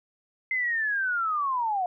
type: linear sweep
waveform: sine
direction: down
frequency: 2081 to 701 Hz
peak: -24 dBFS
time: 0.51-1.86 s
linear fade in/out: 2 ms
effects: none